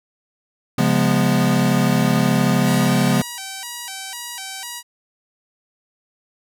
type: chord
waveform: square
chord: C# dominant seventh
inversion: none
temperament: equal with one note detuned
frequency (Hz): 136.13 / 174.61 / 207.7 / 246.9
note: C#3 / E#3 / G#3 / B3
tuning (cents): -31 / 0 / 0 / 0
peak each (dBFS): -21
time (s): 0.78-3.22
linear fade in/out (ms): 5
type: tone with vibrato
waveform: 5% pulse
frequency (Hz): 861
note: A5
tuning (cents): -38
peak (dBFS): -17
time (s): 2.63-4.83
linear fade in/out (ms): 50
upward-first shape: square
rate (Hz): 2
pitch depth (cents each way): 190
effects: none